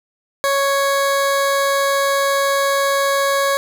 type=tone; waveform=20% pulse; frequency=554.4 Hz; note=C#5; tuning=in tune; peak=-10 dBFS; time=0.44-3.57 s; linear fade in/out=0 ms; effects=none